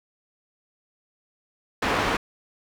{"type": "low-pass noise", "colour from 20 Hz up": "white", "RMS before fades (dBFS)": -24, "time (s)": [1.82, 2.17], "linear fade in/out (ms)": 5, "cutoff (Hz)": 1700, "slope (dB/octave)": 12, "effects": []}